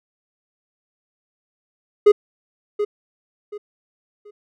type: tone with echo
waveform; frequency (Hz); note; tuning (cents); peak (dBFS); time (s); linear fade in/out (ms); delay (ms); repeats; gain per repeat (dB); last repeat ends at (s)
triangle; 415.3; G#4; 0; -5; 2.06-2.12; 10; 730; 3; -11; 4.31
effects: none